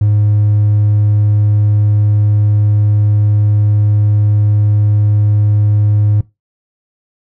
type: tone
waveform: triangle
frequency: 104.4 Hz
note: G#2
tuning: 10 cents sharp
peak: -5 dBFS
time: 0.01-6.21 s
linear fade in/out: 5 ms
effects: noise-tail reverb RT60 0.2 s tail -21 dB re dry + tanh soft clip ceiling -2 dBFS